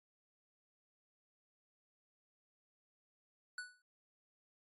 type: tone with exponential decay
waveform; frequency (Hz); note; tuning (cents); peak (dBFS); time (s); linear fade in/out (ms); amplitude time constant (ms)
square; 1480; F#6; 0; -40; 3.58-3.82; 2; 52
effects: AAC 32 kbps